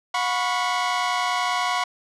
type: chord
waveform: sawtooth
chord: F# suspended fourth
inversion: none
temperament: equal with one note detuned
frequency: 722.3 / 987.8 / 1108.7 Hz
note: F#5 / B5 / C#6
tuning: -42 / 0 / 0 cents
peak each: -22 dBFS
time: 0.14-1.84 s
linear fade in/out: 5 ms
effects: low-pass 6000 Hz 12 dB/octave